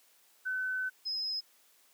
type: tone pair in turn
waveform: sine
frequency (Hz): 1515 / 5096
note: F#6 / D#8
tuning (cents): +40 / +41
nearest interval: octave + major sixth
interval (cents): 2101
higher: second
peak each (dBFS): -31 / -32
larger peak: first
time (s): 0.45-0.9 / 1.05-1.41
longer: first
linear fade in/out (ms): 20
effects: white hiss -65 dBFS RMS until 1.93 s + high-pass 300 Hz 12 dB/octave